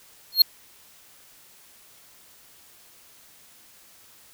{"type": "tone with exponential growth", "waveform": "square", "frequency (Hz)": 4260, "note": "C8", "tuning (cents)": 30, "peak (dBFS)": -8, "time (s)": [0.32, 0.42], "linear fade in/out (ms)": 5, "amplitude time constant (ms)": 20, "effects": ["white hiss -53 dBFS RMS until 4.33 s"]}